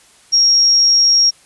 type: tone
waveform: sine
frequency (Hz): 5588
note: F8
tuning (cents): 0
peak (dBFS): -8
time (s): 0.32-1.31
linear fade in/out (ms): 20
effects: white hiss -48 dBFS RMS until 1.45 s + resampled to 24000 Hz